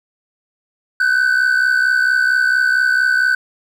triangle tone pair together, 1496.6 / 1561 Hz, F#6 / G6, +19 / -8 cents, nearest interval minor second, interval 73 cents, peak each -10 / -14 dBFS, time 1-3.35 s, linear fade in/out 5 ms, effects tanh soft clip ceiling -8 dBFS + 8-bit

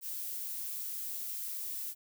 violet noise, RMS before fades -39 dBFS, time 0.01-1.95 s, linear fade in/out 50 ms, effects none

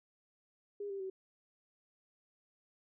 sine tone with pitch steps, 407 / 393.4 / 380.2 Hz, G#4 / G4 / F#4, -35 / +6 / +47 cents, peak -38 dBFS, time 0.8-1.1 s, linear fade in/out 5 ms, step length 100 ms, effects none

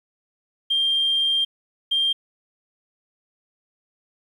sine tone bursts at uneven times, 3188 Hz, G7, 28 cents sharp, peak -17 dBFS, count 2, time 0.7-1.45 / 1.91-2.13 s, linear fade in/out 10 ms, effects tanh soft clip ceiling -13 dBFS + 9-bit

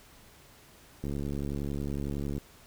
click train, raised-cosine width 3 ms, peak -22 dBFS, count 96, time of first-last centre 1.04-2.38 s, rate 70.9 Hz, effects pink hiss -56 dBFS RMS until 2.66 s

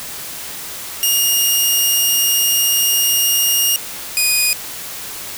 10% pulse tone pair in turn, 2840 / 2475 Hz, F7 / D#7, +28 / -10 cents, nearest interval major second, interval 238 cents, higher first, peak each -4 dBFS, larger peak neither, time 1.03-3.76 / 4.17-4.53 s, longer first, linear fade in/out 0 ms, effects white hiss -29 dBFS RMS until 5.37 s

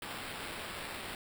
white noise with sample-and-hold, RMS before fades -42 dBFS, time 0.02-1.15 s, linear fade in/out 2 ms, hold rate 6300 Hz, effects none

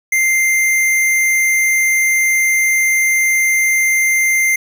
square tone, 2093 Hz, C7, in tune, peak -12 dBFS, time 0.12-4.56 s, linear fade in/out 5 ms, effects none

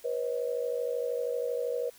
sine tone cluster, 484.2 / 537 / 629 Hz, B4 / C5 / D#5, -34 / +45 / +19 cents, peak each -30 / -35 / -39 dBFS, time 0.04-1.9 s, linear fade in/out 10 ms, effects white hiss -56 dBFS RMS until 1.98 s

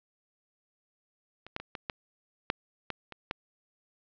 clicks, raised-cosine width 0.3 ms, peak -29 / -16 / -24 / -21 / -16 / -10 / -17 / -26 / -15 dBFS, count 9, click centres 1.466 / 1.564 / 1.6 / 1.752 / 1.898 / 2.501 / 2.903 / 3.123 / 3.311 s, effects low-pass 5000 Hz 12 dB/octave

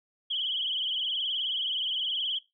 sine tone with vibrato, 3136 Hz, G7, in tune, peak -27 dBFS, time 0.3-2.39 s, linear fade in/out 10 ms, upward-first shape triangle, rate 19 Hz, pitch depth 120 cents each way, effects noise-tail reverb RT60 0.2 s tail -19 dB re dry

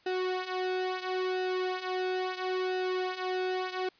sawtooth tone with flanger, 369.8 Hz, F#4, 1 cent flat, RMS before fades -32 dBFS, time 0.06-3.89 s, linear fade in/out 5 ms, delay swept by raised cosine 0.91 to 3.71 ms, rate 0.74 Hz, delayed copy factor -0.7, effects white hiss -63 dBFS RMS until 3.99 s + resampled to 11025 Hz

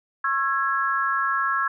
sine tone cluster, 1090 / 1340 / 1658 Hz, C#6 / E6 / G#6, -29 / +28 / -3 cents, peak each -25 dBFS, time 0.24-1.68 s, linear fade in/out 5 ms, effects none

